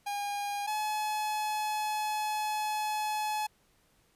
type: tone pair in turn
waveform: 45% pulse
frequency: 813 / 852.5 Hz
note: G#5 / G#5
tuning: -37 / +45 cents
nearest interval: minor second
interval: 82 cents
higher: second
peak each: -32 / -30 dBFS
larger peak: second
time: 0.06-0.67 / 0.67-3.47 s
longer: second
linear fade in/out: 10 ms
effects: pink hiss -68 dBFS RMS until 4.15 s + resampled to 32000 Hz